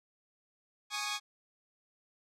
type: chord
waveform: 10% pulse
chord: Ab suspended fourth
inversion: none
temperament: equal with one note detuned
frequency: 830.6 / 1108.7 / 1234.5 Hz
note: Ab5 / Db6 / Eb6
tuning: 0 / 0 / -14 cents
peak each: -30 dBFS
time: 0.9-1.2 s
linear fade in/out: 50 ms
effects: low-pass 10000 Hz 12 dB/octave